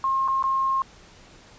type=tone with dropouts; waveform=sine; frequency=1070 Hz; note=C6; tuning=38 cents sharp; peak=-20 dBFS; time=0.04-0.82 s; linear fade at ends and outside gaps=1 ms; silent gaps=0.278-0.283 / 0.426-0.439 s; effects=pink hiss -50 dBFS RMS until 1.58 s + resampled to 16000 Hz